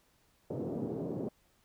white band-pass noise, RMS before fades -37 dBFS, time 0.5-1.29 s, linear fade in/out 5 ms, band 120 to 480 Hz, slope 24 dB/octave, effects pink hiss -70 dBFS RMS until 1.64 s

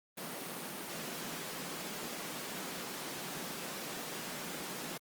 pink high-pass noise, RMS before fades -42 dBFS, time 0.17-4.98 s, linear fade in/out 10 ms, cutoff 150 Hz, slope 48 dB/octave, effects Opus 32 kbps

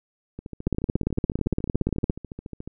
two click trains, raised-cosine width 3 ms, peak -22 / -9 dBFS, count 33 / 26, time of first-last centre 0.39-2.676 / 0.67-2.099 s, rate 14 / 17.5 Hz, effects none

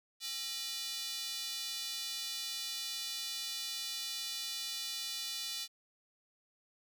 square tone with high-pass filter, 268.8 Hz, C4, 47 cents sharp, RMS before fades -40 dBFS, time 0.2-5.68 s, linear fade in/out 50 ms, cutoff 3900 Hz, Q 2.4, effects none

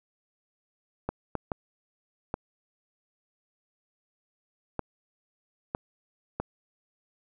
clicks, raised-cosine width 1 ms, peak -15 dBFS, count 7, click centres 1.09 / 1.353 / 1.518 / 2.341 / 4.793 / 5.749 / 6.4 s, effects none

